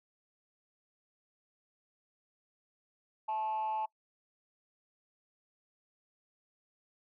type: tone with frequency modulation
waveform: sine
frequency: 870 Hz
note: A5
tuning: 20 cents flat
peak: -30 dBFS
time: 3.28-3.86 s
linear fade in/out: 10 ms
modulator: 212 Hz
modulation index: 0.36
effects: noise-tail reverb RT60 0.1 s tail -25 dB re dry + tanh soft clip ceiling -29 dBFS